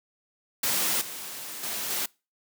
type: noise with level steps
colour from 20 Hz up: white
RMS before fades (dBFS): -26 / -38 / -32 / -29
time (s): 0.63-2.06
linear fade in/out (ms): 5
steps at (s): 1.01 / 1.63 / 1.9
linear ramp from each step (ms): 5
effects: noise-tail reverb RT60 0.3 s tail -25 dB re dry + high-pass 150 Hz 12 dB/octave